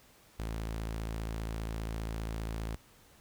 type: tone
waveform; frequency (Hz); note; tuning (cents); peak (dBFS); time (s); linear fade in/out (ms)
sawtooth; 55; A1; 0; -31; 0.39-2.76; 5
effects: pink hiss -61 dBFS RMS until 3.2 s